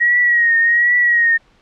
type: tone with vibrato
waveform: sine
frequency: 1894 Hz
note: A#6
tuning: 27 cents sharp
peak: -10 dBFS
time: 0-1.38 s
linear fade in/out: 20 ms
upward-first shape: triangle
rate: 1.3 Hz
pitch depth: 59 cents each way
effects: pink hiss -54 dBFS RMS until 1.61 s + low-pass 4000 Hz 12 dB/octave